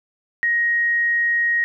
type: tone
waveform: sine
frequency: 1880 Hz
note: A#6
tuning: 14 cents sharp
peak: -16 dBFS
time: 0.43-1.64 s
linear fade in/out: 0 ms
effects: none